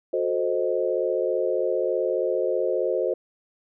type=chord; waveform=sine; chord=F# diminished seventh; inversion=none; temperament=equal with one note detuned; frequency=364.9 / 440 / 523.3 / 622.3 Hz; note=F#4 / A4 / C5 / Eb5; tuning=-24 / 0 / 0 / 0 cents; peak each=-27 / -28 / -25 / -29 dBFS; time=0.13-3.14 s; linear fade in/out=5 ms; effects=none